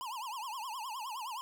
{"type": "tone with vibrato", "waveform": "square", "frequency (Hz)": 960, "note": "B5", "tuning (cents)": -49, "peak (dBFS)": -39, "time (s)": [0.01, 1.41], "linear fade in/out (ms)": 0, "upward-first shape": "triangle", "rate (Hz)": 9.6, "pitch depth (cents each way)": 260, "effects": []}